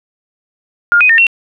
sine tone with pitch steps, 1413 / 2501 / 1824 / 2723 Hz, F6 / D#7 / A#6 / F7, +20 / +8 / -38 / -44 cents, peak -5 dBFS, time 0.92-1.268 s, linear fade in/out 0 ms, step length 87 ms, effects none

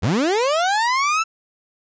30% pulse linear sweep, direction up, 74 to 1345 Hz, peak -14 dBFS, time 0.02-1.24 s, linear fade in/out 20 ms, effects resampled to 16000 Hz

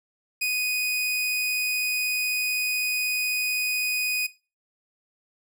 sawtooth tone, 2489 Hz, D#7, in tune, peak -20 dBFS, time 0.41-4.27 s, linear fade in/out 10 ms, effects noise-tail reverb RT60 0.3 s tail -18 dB re dry

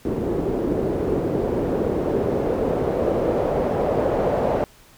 white noise with low-pass filter sweep, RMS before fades -22 dBFS, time 0.05-4.64 s, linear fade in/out 0 ms, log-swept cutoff 360 to 590 Hz, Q 2.3, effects pink hiss -51 dBFS RMS until 4.97 s

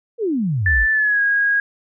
sine exponential sweep, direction down, 493.1 to 44.41 Hz, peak -17 dBFS, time 0.18-0.87 s, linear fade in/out 50 ms
sine tone with pitch glide, 1760 to 1642.1 Hz, A6 to G#6, 0 to -20 cents, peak -14 dBFS, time 0.66-1.6 s, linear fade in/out 2 ms, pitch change -120 cents, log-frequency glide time 0.92-1.21 s
effects none

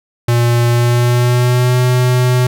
square tone with pitch glide, 119.2 to 125.34 Hz, A#2 to B2, +39 to +26 cents, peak -10 dBFS, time 0.28-2.47 s, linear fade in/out 5 ms, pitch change +87 cents, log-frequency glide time 0.69-1.79 s, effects none

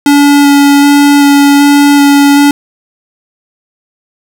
square tone with vibrato, 284.9 Hz, C#4, 48 cents sharp, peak -3 dBFS, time 0.06-2.51 s, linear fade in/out 2 ms, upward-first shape square, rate 1.3 Hz, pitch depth 8 cents each way, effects 7-bit

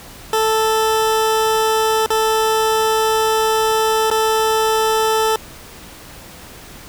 20% pulse tone with dropouts, 440 Hz, A4, in tune, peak -9 dBFS, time 0.33-5.36 s, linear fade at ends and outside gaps 2 ms, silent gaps 2.062-2.103 / 4.102-4.112 s, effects pink hiss -38 dBFS RMS until 6.88 s

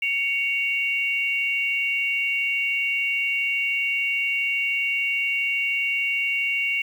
sine tone pair together, 2232 / 2765 Hz, C#7 / F7, +11 / -18 cents, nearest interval major third, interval 371 cents, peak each -24 dBFS, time 0.02-6.82 s, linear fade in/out 5 ms, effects 8-bit

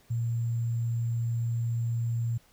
sine tone with sample-and-hold, 116.8 Hz, A#2, 4 cents sharp, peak -26 dBFS, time 0.1-2.38 s, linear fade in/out 10 ms, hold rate 7350 Hz, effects pink hiss -62 dBFS RMS until 2.52 s

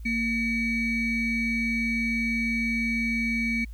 triangle ring-modulated tone, 1020 Hz, C6, 44 cents flat, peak -19 dBFS, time 0.05-3.65 s, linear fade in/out 10 ms, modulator 1250 Hz, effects added 56 Hz sine -36 dBFS peak until 3.73 s + white hiss -63 dBFS RMS until 3.73 s

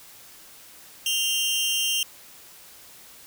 sawtooth tone pair together, 2794 / 3136 Hz, F7 / G7, 0 / 0 cents, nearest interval major second, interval 200 cents, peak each -22 dBFS, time 1.06-2.03 s, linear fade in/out 2 ms, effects white hiss -48 dBFS RMS until 3.26 s

